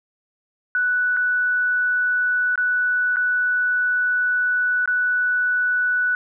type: tone with dropouts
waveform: sine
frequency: 1482 Hz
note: F#6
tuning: 2 cents sharp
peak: -17 dBFS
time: 0.75-6.15 s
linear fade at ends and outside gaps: 1 ms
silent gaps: 1.166-1.17 / 2.557-2.577 / 3.16-3.168 / 4.858-4.876 s
effects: none